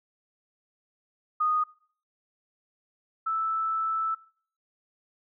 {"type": "tone pair in turn", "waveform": "sine", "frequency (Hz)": [1238, 1316.6], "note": ["D#6", "E6"], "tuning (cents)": [-9, -3], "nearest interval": "minor second", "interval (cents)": 106, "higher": "second", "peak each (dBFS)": [-22, -25], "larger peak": "first", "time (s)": [[1.4, 1.64], [3.26, 4.15]], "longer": "second", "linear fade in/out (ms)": 10, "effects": ["noise-tail reverb RT60 0.5 s tail -22 dB re dry"]}